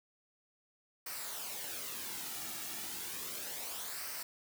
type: noise with flanger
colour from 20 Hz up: white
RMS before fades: -42 dBFS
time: 1.06-4.23 s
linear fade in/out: 5 ms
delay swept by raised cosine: 0.28 to 1.98 ms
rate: 0.33 Hz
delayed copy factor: -0.55
effects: none